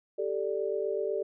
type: chord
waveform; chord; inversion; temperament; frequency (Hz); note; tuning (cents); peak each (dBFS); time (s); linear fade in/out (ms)
sine; G suspended second; none; equal; 392 / 440 / 587.3; G4 / A4 / D5; 0 / 0 / 0; -32 / -32 / -34; 0.18-1.23; 10
effects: none